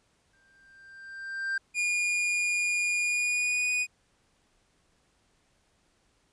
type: tone with exponential growth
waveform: triangle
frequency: 1575 Hz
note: G6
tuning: 8 cents sharp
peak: -24 dBFS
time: 0.33-1.58 s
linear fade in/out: 5 ms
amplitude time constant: 270 ms
type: tone with pitch glide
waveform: 45% pulse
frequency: 2432 to 2473 Hz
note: D#7 to D#7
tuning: -40 to -11 cents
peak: -25 dBFS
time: 1.74-3.87 s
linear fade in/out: 50 ms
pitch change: +29 cents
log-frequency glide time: 3.01-3.71 s
effects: pink hiss -69 dBFS RMS until 6.32 s + resampled to 22050 Hz